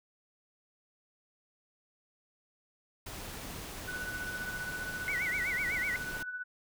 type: noise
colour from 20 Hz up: pink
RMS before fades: -43 dBFS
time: 3.06-6.23 s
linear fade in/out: 5 ms
type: tone with tremolo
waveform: sine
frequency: 1487 Hz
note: F#6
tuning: 8 cents sharp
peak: -34 dBFS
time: 3.87-6.44 s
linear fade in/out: 20 ms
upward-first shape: triangle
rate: 15 Hz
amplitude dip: 60%
type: tone with vibrato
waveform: sine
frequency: 2088 Hz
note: C7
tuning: 4 cents flat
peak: -31 dBFS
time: 5.08-5.96 s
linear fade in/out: 0 ms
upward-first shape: sine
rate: 8 Hz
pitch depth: 160 cents each way
effects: none